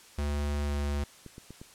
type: tone with pitch glide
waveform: square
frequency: 72.7 to 72.03 Hz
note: D2 to D2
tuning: -17 to -33 cents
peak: -29 dBFS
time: 0.18-1.04 s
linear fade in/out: 5 ms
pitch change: -16 cents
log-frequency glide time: 0.64-0.72 s
type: clicks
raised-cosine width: 3 ms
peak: -31 dBFS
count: 4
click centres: 1.263 / 1.381 / 1.506 / 1.615 s
effects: white hiss -54 dBFS RMS until 1.74 s + low-pass 10000 Hz 12 dB/octave